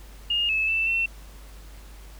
sine tone with pitch steps, 2838 / 2604 / 2654 / 2701 Hz, F7 / E7 / E7 / E7, +27 / -22 / +11 / +42 cents, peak -21 dBFS, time 0.3-1.06 s, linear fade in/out 5 ms, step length 190 ms, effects added 50 Hz sine -42 dBFS peak until 2.19 s + pink hiss -51 dBFS RMS until 2.19 s

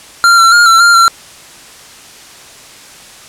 square tone with pitch steps, 1385 / 1353 / 1415 / 1347 / 1395 / 1362 Hz, F6 / E6 / F6 / E6 / F6 / F6, -15 / +45 / +22 / +37 / -2 / -44 cents, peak -4 dBFS, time 0.24-1.08 s, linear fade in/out 0 ms, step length 140 ms, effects white hiss -35 dBFS RMS until 3.28 s + low-pass 9000 Hz 12 dB/octave

